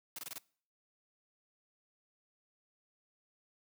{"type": "noise bursts", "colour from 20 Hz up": "white", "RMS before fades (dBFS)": -43, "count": 5, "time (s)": [0.16, 0.382], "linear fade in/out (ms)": 2, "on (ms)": 26, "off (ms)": 23, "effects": ["noise-tail reverb RT60 0.5 s tail -23 dB re dry", "high-pass 100 Hz 12 dB/octave"]}